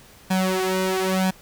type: tone with flanger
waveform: sawtooth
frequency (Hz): 187.6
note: F#3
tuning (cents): +24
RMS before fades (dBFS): -22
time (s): 0.3-1.31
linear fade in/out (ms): 10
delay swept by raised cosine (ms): 1.2 to 3.3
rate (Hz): 1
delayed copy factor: +1
effects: pink hiss -49 dBFS RMS until 1.41 s